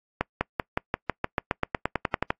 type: accelerating click train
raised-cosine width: 0.5 ms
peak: -8 dBFS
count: 17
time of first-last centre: 0.21-2.305 s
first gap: 200 ms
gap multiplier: 0.94
effects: noise-tail reverb RT60 0.1 s tail -26 dB re dry + AAC 32 kbps